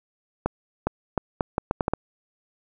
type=accelerating click train; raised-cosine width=1 ms; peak=-8 dBFS; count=9; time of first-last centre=0.46-1.936 s; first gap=410 ms; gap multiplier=0.75; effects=none